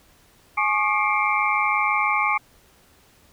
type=tone cluster; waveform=sine; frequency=842 / 1100 / 1206 / 2137 / 2329 Hz; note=G#5 / C#6 / D6 / C7 / D7; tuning=+24 / -14 / +46 / +36 / -15 cents; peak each=-25 dBFS; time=0.57-2.38 s; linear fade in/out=10 ms; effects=pink hiss -56 dBFS RMS until 3.32 s